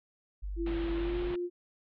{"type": "tone", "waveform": "sine", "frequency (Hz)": 49, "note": "G1", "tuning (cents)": 0, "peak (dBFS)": -34, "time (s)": [0.42, 1.32], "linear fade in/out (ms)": 20}
{"type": "tone with pitch glide", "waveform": "sine", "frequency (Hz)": [336.7, 352.4], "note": ["E4", "F4"], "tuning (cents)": [37, 16], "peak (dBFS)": -31, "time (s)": [0.56, 1.5], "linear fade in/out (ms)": 50, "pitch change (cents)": 79, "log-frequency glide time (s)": [0.95, 1.19]}
{"type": "low-pass noise", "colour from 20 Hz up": "pink", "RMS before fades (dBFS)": -43, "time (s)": [0.66, 1.36], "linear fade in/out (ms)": 5, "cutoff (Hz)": 3700, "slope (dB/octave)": 48}
{"effects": []}